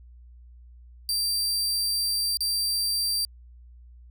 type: tone with dropouts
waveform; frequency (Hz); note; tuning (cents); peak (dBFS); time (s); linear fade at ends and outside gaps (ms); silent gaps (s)
sawtooth; 4699; D8; 0; -21; 1.09-3.25; 1; 2.371-2.406
effects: added 60 Hz sine -46 dBFS peak until 4.1 s